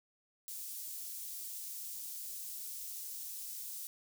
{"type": "high-pass noise", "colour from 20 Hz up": "white", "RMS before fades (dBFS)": -44, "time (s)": [0.48, 3.87], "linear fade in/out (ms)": 0, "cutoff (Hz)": 6400, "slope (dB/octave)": 12, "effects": []}